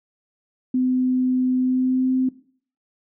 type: tone with pitch glide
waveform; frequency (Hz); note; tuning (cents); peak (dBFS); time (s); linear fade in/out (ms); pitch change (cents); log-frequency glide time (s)
sine; 254.9 to 258.6; C4 to C4; -45 to -20; -17; 0.74-2.29; 5; +25; 1.58-2.12
effects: noise-tail reverb RT60 0.5 s tail -18 dB re dry